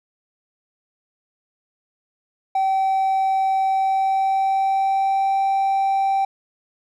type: tone with pitch glide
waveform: triangle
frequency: 770 to 779.8 Hz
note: G5 to G5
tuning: -31 to -9 cents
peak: -14 dBFS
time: 2.55-6.25 s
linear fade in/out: 5 ms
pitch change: +22 cents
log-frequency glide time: 3.66-5.39 s
effects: tanh soft clip ceiling -11 dBFS